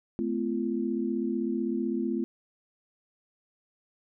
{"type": "tone cluster", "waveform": "sine", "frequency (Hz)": [217.7, 253.5, 341.9], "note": ["A3", "B3", "F4"], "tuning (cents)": [-18, 45, -37], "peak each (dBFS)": -31, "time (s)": [0.19, 2.24], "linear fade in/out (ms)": 0, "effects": []}